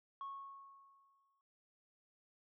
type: tone with exponential decay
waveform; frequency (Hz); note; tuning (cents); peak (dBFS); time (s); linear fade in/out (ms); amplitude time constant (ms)
sine; 1100; C#6; -14; -40; 0.21-1.41; 1; 260
effects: tanh soft clip ceiling -40 dBFS